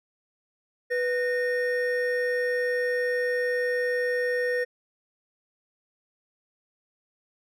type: tone pair together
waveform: triangle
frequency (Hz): 493.6 / 1840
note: B4 / A#6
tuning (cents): -1 / -23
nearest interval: octave + major seventh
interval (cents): 2278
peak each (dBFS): -23 / -27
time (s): 0.9-4.65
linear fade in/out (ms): 20
effects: none